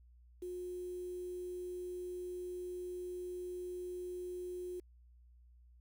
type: tone with quantisation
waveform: sine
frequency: 360 Hz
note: F#4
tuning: 47 cents flat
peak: -40 dBFS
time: 0.42-4.8 s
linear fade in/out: 5 ms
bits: 10
effects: added 60 Hz sine -59 dBFS peak until 5.8 s